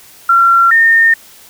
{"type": "tone pair in turn", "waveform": "sine", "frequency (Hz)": [1367, 1824.7], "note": ["F6", "A#6"], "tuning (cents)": [-37, -37], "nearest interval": "perfect fourth", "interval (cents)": 500, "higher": "second", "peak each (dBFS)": -5, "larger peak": "neither", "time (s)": [[0.29, 0.71], [0.71, 1.14]], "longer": "second", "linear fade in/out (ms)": 5, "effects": ["white hiss -40 dBFS RMS until 1.49 s"]}